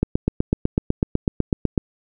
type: click train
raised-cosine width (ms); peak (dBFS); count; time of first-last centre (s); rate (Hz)
3; -4; 15; 0.03-1.778; 8.01
effects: none